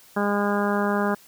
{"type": "harmonic tone", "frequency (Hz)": 203.8, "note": "G#3", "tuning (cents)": -32, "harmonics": [1, 2, 3, 4, 5, 6, 7, 8], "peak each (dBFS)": [-24, -27, -29, -30, -31, -32, -32, -33], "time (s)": [0.16, 1.15], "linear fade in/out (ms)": 10, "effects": ["white hiss -52 dBFS RMS until 1.27 s"]}